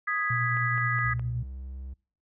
sine chord, G# minor, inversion second, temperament equal, 1244.5 / 1661.2 / 1975.5 Hz, D#6 / G#6 / B6, 0 / 0 / 0 cents, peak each -30 dBFS, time 0.07-1.14 s, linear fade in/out 10 ms
sine tone with tremolo, 120 Hz, B2, 49 cents flat, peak -27 dBFS, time 0.3-1.43 s, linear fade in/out 5 ms, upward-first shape sine, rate 9.5 Hz, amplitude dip 30%
click train, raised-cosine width 0.5 ms, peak -29 dBFS, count 4, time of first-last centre 0.57-1.195 s, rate 4.8 Hz
triangle tone with pitch glide, 65.41 to 65.86 Hz, C2 to C2, 0 to +12 cents, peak -34 dBFS, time 1.04-1.94 s, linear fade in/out 10 ms, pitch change +12 cents, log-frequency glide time 1.63-1.75 s
effects noise-tail reverb RT60 0.5 s tail -26 dB re dry

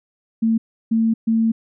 sine tone bursts at uneven times, 225.3 Hz, A3, 41 cents sharp, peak -14 dBFS, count 3, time 0.42-0.58 / 0.91-1.14 / 1.27-1.52 s, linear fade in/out 10 ms, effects none

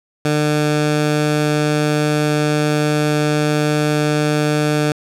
15% pulse tone, 150.2 Hz, D3, 39 cents sharp, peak -8 dBFS, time 0.25-4.92 s, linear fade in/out 2 ms, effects low-pass 10000 Hz 12 dB/octave

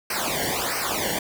pink noise with flanger, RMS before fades -26 dBFS, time 0.1-1.19 s, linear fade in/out 5 ms, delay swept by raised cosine 0.28 to 0.81 ms, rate 1.5 Hz, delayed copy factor -1, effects none

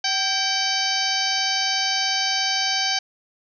harmonic tone with a mistuned harmonic, 769 Hz, G5, 33 cents flat, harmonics 1 / 2 / 3 / 4 / 5 / 6 / 7 / 8, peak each -28 / -29 / -30 / -28 / -31 / -25 / -29 / -30 dBFS, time 0.04-2.99 s, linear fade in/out 5 ms, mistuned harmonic 2, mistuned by +59 cents, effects none

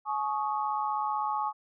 sine chord, Ab suspended fourth, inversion none, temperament equal with one note detuned, 849 / 1108.7 / 1244.5 Hz, Ab5 / Db6 / Eb6, +38 / 0 / 0 cents, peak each -30 / -32 / -36 dBFS, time 0.05-1.53 s, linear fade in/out 50 ms, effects none

